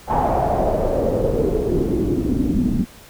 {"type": "noise with low-pass filter sweep", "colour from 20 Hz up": "pink", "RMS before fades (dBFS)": -19, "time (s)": [0.07, 2.86], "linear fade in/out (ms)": 50, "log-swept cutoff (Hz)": [870, 220], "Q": 5.1, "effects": ["pink hiss -44 dBFS RMS until 3.09 s"]}